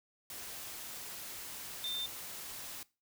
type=tone in noise; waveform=sine; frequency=3591 Hz; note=A7; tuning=35 cents sharp; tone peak=-35 dBFS; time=1.84-2.06 s; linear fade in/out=2 ms; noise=white; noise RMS=-45 dBFS; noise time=0.3-2.83 s; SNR=+7 dB; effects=noise-tail reverb RT60 0.3 s tail -21 dB re dry